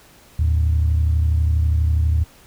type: tone pair together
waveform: sine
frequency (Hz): 77.78 / 110.03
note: D#2 / A2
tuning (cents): 0 / 0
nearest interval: tritone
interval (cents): 600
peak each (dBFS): -14 / -22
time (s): 0.39-2.24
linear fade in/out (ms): 5
effects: tanh soft clip ceiling -9 dBFS + pink hiss -49 dBFS RMS until 2.46 s